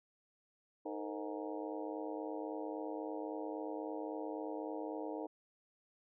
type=harmonic tone with a mistuned harmonic; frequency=103.7 Hz; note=G#2; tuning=2 cents flat; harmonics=3 / 4 / 5 / 6 / 7 / 8 / 9; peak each=-43 / -45 / -47 / -49 / -50 / -51 / -52 dBFS; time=0.85-5.27 s; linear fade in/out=10 ms; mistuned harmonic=4; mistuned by=+140 cents; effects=none